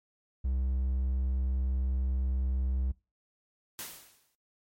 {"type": "tone", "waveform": "triangle", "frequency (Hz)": 64.7, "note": "C2", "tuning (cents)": -19, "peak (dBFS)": -25, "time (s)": [0.44, 2.92], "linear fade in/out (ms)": 10}
{"type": "noise with exponential decay", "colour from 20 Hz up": "white", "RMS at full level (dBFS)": -37, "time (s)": [3.79, 4.35], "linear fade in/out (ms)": 0, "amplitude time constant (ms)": 120}
{"effects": ["noise-tail reverb RT60 0.3 s tail -23 dB re dry", "MP3 64 kbps"]}